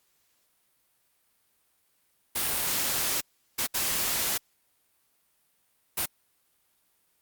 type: noise bursts at uneven times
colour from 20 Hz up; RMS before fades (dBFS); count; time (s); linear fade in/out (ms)
white; -28; 4; 2.35-3.21 / 3.58-3.67 / 3.74-4.38 / 5.97-6.06; 10
effects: white hiss -70 dBFS RMS until 7.21 s + Opus 48 kbps